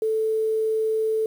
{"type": "tone with quantisation", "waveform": "sine", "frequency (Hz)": 439.3, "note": "A4", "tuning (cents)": -3, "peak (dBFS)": -20, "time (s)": [0.02, 1.26], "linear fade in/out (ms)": 2, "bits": 8, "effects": []}